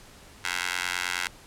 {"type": "tone with high-pass filter", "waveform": "15% pulse", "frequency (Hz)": 89.4, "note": "F2", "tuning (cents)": 41, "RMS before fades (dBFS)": -30, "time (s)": [0.44, 1.28], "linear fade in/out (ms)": 10, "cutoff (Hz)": 1700, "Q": 1.4, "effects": ["pink hiss -50 dBFS RMS until 1.46 s", "low-pass 11000 Hz 12 dB/octave"]}